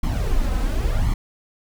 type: noise with flanger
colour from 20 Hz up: brown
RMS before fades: -20 dBFS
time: 0.03-1.14 s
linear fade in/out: 5 ms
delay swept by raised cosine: 0.93 to 3.93 ms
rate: 0.93 Hz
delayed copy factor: +0.7
effects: none